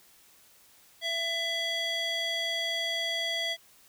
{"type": "tone with band-pass filter", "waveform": "square", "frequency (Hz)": 667, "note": "E5", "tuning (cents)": 20, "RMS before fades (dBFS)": -31, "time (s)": [1.01, 3.57], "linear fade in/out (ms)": 50, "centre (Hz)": 3100, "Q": 2.4, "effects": ["white hiss -59 dBFS RMS until 3.88 s"]}